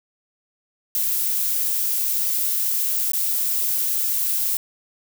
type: noise with dropouts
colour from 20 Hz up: violet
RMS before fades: -22 dBFS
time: 0.95-4.57 s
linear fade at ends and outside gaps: 1 ms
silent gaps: 3.119-3.133 s
effects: none